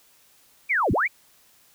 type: linear two-way sweep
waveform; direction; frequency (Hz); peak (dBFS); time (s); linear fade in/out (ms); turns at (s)
sine; down then up; 2437 to 52 to 2437; -19; 0.69-1.08; 20; 0.92
effects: white hiss -58 dBFS RMS until 1.74 s